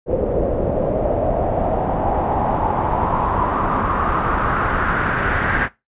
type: noise with low-pass filter sweep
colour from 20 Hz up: pink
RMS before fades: -19 dBFS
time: 0.06-5.69 s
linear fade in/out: 50 ms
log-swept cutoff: 490 to 1700 Hz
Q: 4.1
effects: noise-tail reverb RT60 0.2 s tail -18 dB re dry + resampled to 8000 Hz